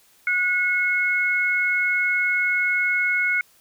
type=tone pair together; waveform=sine; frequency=1458.8 / 2180 Hz; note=F#6 / C#7; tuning=-25 / -29 cents; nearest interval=perfect fifth; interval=696 cents; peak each=-23 / -20 dBFS; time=0.27-3.41 s; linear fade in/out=2 ms; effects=white hiss -57 dBFS RMS until 3.6 s